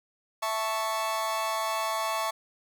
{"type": "chord", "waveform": "40% pulse", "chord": "A major", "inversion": "second", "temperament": "equal", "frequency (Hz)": [659.3, 880, 1108.7], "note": ["E5", "A5", "C#6"], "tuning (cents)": [0, 0, 0], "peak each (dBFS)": [-32, -32, -30], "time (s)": [0.42, 2.31], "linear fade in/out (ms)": 10, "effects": []}